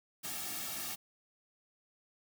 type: noise with comb filter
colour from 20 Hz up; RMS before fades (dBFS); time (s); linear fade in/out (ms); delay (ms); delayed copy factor
white; -40; 0.23-0.96; 20; 2; -0.75
effects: none